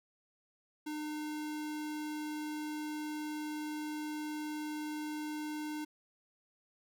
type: tone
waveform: square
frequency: 303.2 Hz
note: D#4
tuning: 45 cents flat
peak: -38 dBFS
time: 0.86-5.85 s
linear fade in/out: 10 ms
effects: none